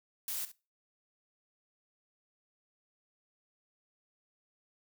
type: noise with echo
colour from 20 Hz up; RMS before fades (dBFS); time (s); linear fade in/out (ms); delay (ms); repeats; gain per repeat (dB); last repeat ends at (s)
blue; -37; 0.28-0.45; 2; 67; 1; -14; 0.517
effects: noise-tail reverb RT60 0.3 s tail -21 dB re dry